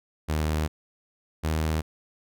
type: tone pair in turn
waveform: sawtooth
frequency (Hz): 77.3 / 78.61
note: D#2 / D#2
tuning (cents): -11 / +18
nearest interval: unison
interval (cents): 29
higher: second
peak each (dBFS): -20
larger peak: neither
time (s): 0.28-0.68 / 1.43-1.82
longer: first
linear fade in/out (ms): 20
effects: none